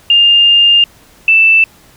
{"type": "tone pair in turn", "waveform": "sine", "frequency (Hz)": [2809, 2651], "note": ["F7", "E7"], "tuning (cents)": [9, 9], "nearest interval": "minor second", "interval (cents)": 100, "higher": "first", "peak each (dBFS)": -4, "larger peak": "neither", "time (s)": [[0.1, 0.84], [1.28, 1.64]], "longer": "first", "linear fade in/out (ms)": 2, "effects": ["pink hiss -44 dBFS RMS until 1.96 s"]}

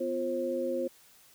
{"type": "tone cluster", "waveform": "sine", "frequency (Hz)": [251.4, 349.4, 533], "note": ["B3", "F4", "C5"], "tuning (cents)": [31, 1, 32], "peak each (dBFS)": [-36, -34, -31], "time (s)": [0, 0.88], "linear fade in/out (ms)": 10, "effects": ["white hiss -59 dBFS RMS until 1.34 s"]}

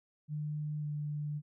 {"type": "tone with pitch glide", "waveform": "sine", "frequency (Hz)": [150.4, 148.42], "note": ["D3", "D3"], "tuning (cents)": [42, 19], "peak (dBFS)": -34, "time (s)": [0.28, 1.42], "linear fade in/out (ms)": 50, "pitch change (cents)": -23, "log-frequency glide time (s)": [0.8, 0.85], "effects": []}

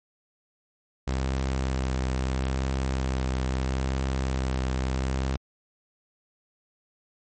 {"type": "tone with vibrato", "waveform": "sawtooth", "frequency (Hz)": 65.41, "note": "C2", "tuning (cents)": 0, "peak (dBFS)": -21, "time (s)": [1.07, 5.37], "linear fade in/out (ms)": 10, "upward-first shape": "triangle", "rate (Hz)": 0.76, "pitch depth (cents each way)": 25, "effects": ["MP3 32 kbps"]}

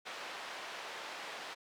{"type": "band-pass noise", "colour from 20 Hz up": "pink", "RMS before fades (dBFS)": -45, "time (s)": [0.05, 1.55], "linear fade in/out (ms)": 20, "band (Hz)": [660, 4000], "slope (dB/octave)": 12, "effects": []}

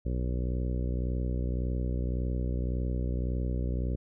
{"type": "harmonic tone", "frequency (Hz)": 61.8, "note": "B1", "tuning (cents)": 2, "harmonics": [1, 2, 3, 4, 5, 6, 7, 8, 9], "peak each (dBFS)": [-29, -35, -39, -41, -43, -45, -46, -47, -48], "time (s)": [0.05, 3.96], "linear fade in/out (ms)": 10, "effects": []}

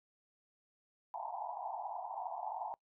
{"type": "band-pass noise", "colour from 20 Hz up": "pink", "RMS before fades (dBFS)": -42, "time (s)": [1.14, 2.74], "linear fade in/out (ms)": 0, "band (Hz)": [690, 960], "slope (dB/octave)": 96, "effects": ["noise-tail reverb RT60 0.1 s tail -23 dB re dry"]}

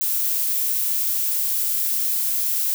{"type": "noise", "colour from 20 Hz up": "violet", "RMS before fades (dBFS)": -22, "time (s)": [0.01, 2.74], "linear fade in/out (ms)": 0, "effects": []}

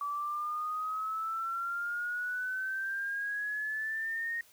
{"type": "exponential sweep", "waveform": "sine", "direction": "up", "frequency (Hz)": [1148, 1864.7], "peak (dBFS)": -32, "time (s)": [0.01, 4.41], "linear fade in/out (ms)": 2, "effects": ["white hiss -61 dBFS RMS until 4.52 s"]}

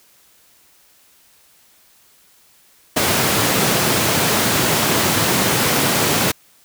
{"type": "high-pass noise", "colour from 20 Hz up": "pink", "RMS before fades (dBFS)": -17, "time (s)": [2.96, 6.32], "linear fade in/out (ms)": 10, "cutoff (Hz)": 110, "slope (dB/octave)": 24, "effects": ["white hiss -53 dBFS RMS until 6.64 s"]}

